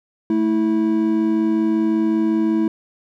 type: tone pair together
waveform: triangle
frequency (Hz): 220 / 325.4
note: A3 / E4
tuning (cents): 0 / -22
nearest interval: perfect fifth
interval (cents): 678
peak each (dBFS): -18 / -15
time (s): 0.3-2.68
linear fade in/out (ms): 2
effects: none